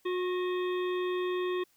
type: harmonic tone with a mistuned harmonic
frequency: 362.2 Hz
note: F#4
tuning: 37 cents flat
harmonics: 1 / 3 / 5 / 7 / 9 / 10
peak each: -29 / -39 / -43 / -46 / -48 / -49 dBFS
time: 0.05-1.64 s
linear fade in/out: 10 ms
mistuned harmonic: 5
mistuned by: +48 cents
effects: white hiss -68 dBFS RMS until 1.76 s